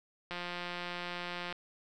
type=click train; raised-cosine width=0.3 ms; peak=-23 dBFS; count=215; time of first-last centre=0.31-1.526 s; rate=176 Hz; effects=none